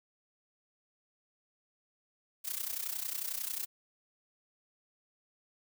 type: noise with amplitude modulation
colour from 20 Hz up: blue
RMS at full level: -34 dBFS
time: 2.44-3.66 s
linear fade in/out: 20 ms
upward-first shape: sine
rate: 31.1 Hz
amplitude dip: 80%
effects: none